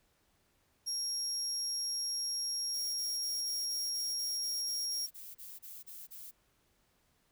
35% pulse tone, 5588 Hz, F8, in tune, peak -31 dBFS, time 0.86-5.07 s, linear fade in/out 20 ms
violet noise bursts, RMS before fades -48 dBFS, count 15, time 2.73-6.314 s, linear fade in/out 20 ms, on 210 ms, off 31 ms
effects pink hiss -73 dBFS RMS until 7.31 s

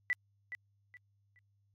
sine tone with echo, 1975.5 Hz, B6, in tune, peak -28 dBFS, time 0.1-0.13 s, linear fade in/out 0 ms, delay 420 ms, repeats 3, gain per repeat -11 dB, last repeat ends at 1.39 s, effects added 100 Hz sine -70 dBFS peak until 1.74 s + AAC 48 kbps

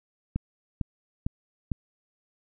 click train, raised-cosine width 5 ms, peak -15 dBFS, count 4, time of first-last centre 0.36-1.717 s, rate 2.21 Hz, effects none

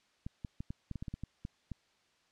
clicks, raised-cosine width 5 ms, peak -27 dBFS, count 12, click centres 0.265 / 0.448 / 0.605 / 0.705 / 0.913 / 0.957 / 1.025 / 1.082 / 1.14 / 1.236 / 1.451 / 1.717 s, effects white hiss -71 dBFS RMS until 2.31 s + low-pass 5000 Hz 12 dB/octave

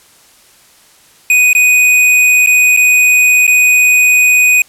square tone with dropouts, 2489 Hz, D#7, in tune, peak -6 dBFS, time 1.3-4.62 s, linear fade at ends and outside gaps 2 ms, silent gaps 1.531-1.55 / 2.462-2.471 / 2.765-2.772 / 3.468-3.477 s, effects white hiss -45 dBFS RMS until 4.68 s + low-pass 12000 Hz 12 dB/octave

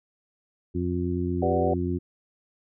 harmonic tone, 88.5 Hz, F2, 23 cents sharp, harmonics 1 / 2 / 3 / 4, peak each -29 / -31 / -30 / -30 dBFS, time 0.74-1.99 s, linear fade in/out 20 ms
sine chord, G major seventh, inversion none, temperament equal, 392 / 493.9 / 587.3 / 740 Hz, G4 / B4 / D5 / F#5, 0 / 0 / 0 / 0 cents, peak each -28 dBFS, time 1.42-1.74 s, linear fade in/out 5 ms
effects none

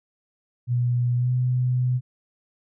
sine tone with pitch glide, 122.1 to 125.68 Hz, B2 to B2, -19 to +31 cents, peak -19 dBFS, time 0.67-2.01 s, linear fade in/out 50 ms, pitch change +50 cents, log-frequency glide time 1.16-1.31 s, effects none

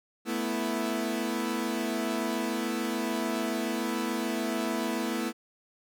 sawtooth chord, A suspended second, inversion none, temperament equal, 220 / 246.9 / 329.6 Hz, A3 / B3 / E4, 0 / 0 / 0 cents, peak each -29 dBFS, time 0.25-5.33 s, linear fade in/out 50 ms, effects none

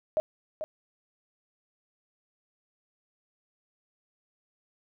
sine tone with echo, 622.3 Hz, D#5, in tune, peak -22 dBFS, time 0.17-0.2 s, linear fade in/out 0 ms, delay 440 ms, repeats 1, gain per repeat -9 dB, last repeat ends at 0.64 s, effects none

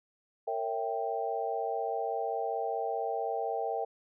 sine chord, A# diminished seventh, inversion none, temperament equal with one note detuned, 458.7 / 554.4 / 659.3 / 784 Hz, A#4 / C#5 / E5 / G5, -28 / 0 / 0 / 0 cents, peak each -35 / -40 / -36 / -34 dBFS, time 0.47-3.85 s, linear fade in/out 10 ms, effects none

